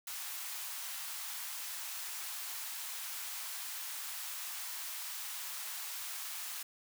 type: high-pass noise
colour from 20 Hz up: white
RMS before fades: -42 dBFS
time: 0.07-6.63 s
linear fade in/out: 5 ms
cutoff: 800 Hz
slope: 24 dB/octave
effects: none